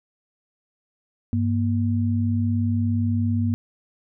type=tone pair together; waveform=sine; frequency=99.4 / 236.6 Hz; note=G2 / A#3; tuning=+25 / +26 cents; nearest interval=octave + minor third; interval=1501 cents; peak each=-21 / -23 dBFS; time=1.33-3.54 s; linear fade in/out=0 ms; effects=none